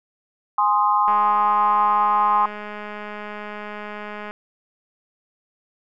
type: chord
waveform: sine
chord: Ab major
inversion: none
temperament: equal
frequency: 830.6 / 1046.5 / 1244.5 Hz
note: Ab5 / C6 / Eb6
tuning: 0 / 0 / 0 cents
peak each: -20 / -18 / -22 dBFS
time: 0.58-2.46 s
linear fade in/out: 5 ms
type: click train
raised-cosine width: 0.5 ms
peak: -19 dBFS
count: 676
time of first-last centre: 1.08-4.31 s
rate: 209 Hz
effects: none